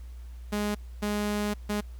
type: tone bursts at uneven times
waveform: sawtooth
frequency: 207.7 Hz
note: G#3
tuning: in tune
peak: -23 dBFS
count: 3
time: 0.52-0.75 / 1.02-1.54 / 1.69-1.81 s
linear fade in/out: 10 ms
effects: added 60 Hz sine -39 dBFS peak until 1.99 s + pink hiss -61 dBFS RMS until 1.99 s